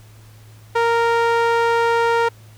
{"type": "tone with band-pass filter", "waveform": "sawtooth", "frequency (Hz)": 464.8, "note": "A#4", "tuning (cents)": -5, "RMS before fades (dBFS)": -17, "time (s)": [0.75, 2.29], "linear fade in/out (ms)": 10, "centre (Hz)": 970, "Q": 0.91, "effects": ["added 108 Hz sine -42 dBFS peak until 2.57 s", "pink hiss -51 dBFS RMS until 2.57 s"]}